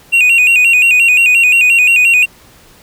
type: tone with vibrato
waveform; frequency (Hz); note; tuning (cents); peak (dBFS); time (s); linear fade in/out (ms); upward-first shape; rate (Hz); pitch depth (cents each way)
triangle; 2612; E7; -17; -4; 0.12-2.26; 20; square; 5.7; 87
effects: pink hiss -43 dBFS RMS until 2.82 s